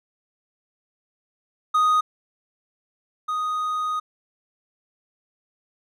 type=tone pair in turn; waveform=triangle; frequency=1244.5 / 1244.5 Hz; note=D#6 / D#6; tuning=0 / 0 cents; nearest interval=unison; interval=0 cents; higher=neither; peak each=-14 / -21 dBFS; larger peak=first; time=1.74-2.01 / 3.28-4 s; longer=second; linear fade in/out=10 ms; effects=none